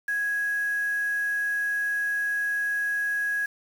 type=tone with quantisation; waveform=sine; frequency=1661.2 Hz; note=G#6; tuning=in tune; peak=-24 dBFS; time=0.08-3.46 s; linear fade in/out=5 ms; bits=7; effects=none